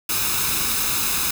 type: noise with comb filter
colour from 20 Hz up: white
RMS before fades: -22 dBFS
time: 0.09-1.31 s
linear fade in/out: 5 ms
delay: 0.78 ms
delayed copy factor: +0.6
effects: none